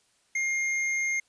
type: tone with tanh clipping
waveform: sine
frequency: 2124 Hz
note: C7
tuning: 25 cents sharp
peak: -27 dBFS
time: 0.35-1.2 s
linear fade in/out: 5 ms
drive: 17 dB
effects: white hiss -67 dBFS RMS until 1.28 s + resampled to 22050 Hz